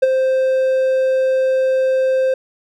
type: tone with ADSR envelope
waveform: triangle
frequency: 523.3 Hz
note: C5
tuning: in tune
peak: -4 dBFS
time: 0.02-2.34 s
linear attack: 12 ms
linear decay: 23 ms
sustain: -7 dB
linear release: 4 ms
effects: none